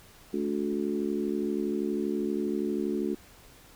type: harmonic tone with a mistuned harmonic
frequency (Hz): 72.5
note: D2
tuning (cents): -22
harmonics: 3 / 4 / 5 / 6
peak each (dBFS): -32 / -32 / -31 / -38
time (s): 0.33-3.15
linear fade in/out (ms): 10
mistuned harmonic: 6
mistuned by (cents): -16
effects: pink hiss -54 dBFS RMS until 3.75 s